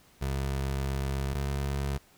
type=tone pair in turn; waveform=25% pulse; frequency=67.9 / 69.29 Hz; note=C#2 / C#2; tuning=-35 / 0 cents; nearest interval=unison; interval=35 cents; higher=second; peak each=-25 dBFS; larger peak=neither; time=0.21-1.34 / 1.34-1.98 s; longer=first; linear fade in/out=10 ms; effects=pink hiss -60 dBFS RMS until 2.17 s